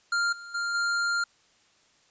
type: tone with level steps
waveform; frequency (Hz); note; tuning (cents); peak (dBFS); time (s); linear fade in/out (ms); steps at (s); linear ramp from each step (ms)
square; 1396.9; F6; 0; -24 / -41 / -28 / -25; 0.12-1.24; 5; 0.32 / 0.54 / 0.74; 10
effects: white hiss -63 dBFS RMS until 2.1 s + resampled to 16000 Hz